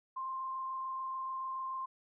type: tone with frequency modulation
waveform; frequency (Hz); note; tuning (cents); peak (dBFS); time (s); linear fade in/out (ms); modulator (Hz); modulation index
sine; 1052; C6; +9; -36; 0.16-1.86; 10; 26.9; 0.44
effects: none